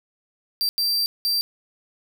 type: tone bursts at uneven times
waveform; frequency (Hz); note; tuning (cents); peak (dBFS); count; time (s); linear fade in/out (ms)
45% pulse; 4699; D8; 0; -19; 3; 0.61-0.69 / 0.78-1.06 / 1.25-1.41; 0
effects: none